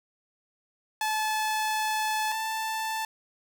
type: tone pair in turn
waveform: sawtooth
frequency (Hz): 865 / 882.2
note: A5 / A5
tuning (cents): -30 / +4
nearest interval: unison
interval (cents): 34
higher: second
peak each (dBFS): -22 / -25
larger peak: first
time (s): 1.01-2.32 / 2.32-3.05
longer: first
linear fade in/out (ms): 2
effects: none